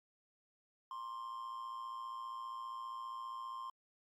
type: tone with amplitude modulation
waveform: triangle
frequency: 1055 Hz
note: C6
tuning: 14 cents sharp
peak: -38 dBFS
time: 0.91-3.7 s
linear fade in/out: 2 ms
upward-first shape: sine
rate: 115 Hz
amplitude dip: 55%
effects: Opus 48 kbps